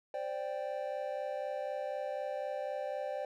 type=chord; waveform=triangle; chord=C suspended second; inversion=none; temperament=equal; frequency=523.3 / 587.3 / 784 Hz; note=C5 / D5 / G5; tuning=0 / 0 / 0 cents; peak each=-38 / -36 / -40 dBFS; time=0.14-3.25 s; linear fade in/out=2 ms; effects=none